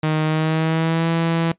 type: tone with pitch glide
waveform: sawtooth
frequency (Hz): 155.56 to 165.76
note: D#3 to E3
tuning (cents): 0 to +10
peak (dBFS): -13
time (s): 0.03-1.52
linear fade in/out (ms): 5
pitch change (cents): +110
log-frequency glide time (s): 0.25-1.09
effects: noise-tail reverb RT60 0.1 s tail -18 dB re dry + resampled to 8000 Hz